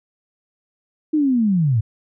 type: linear sweep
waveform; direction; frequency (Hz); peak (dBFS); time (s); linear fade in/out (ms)
sine; down; 316.7 to 101.1; -14; 1.13-1.81; 10
effects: none